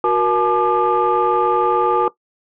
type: tone cluster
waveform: sine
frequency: 367.1 / 474.1 / 858 / 1198 Hz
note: F#4 / A#4 / A5 / D6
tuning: -14 / +29 / -44 / +34 cents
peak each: -18 dBFS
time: 0.04-2.08 s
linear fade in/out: 2 ms
effects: noise-tail reverb RT60 0.1 s tail -17 dB re dry + tanh soft clip ceiling -7 dBFS